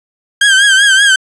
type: tone with vibrato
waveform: 30% pulse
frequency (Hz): 1594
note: G6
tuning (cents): +28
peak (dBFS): -3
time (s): 0.41-1.16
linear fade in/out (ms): 5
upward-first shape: triangle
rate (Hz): 5.2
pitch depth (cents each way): 88
effects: resampled to 24000 Hz + 7-bit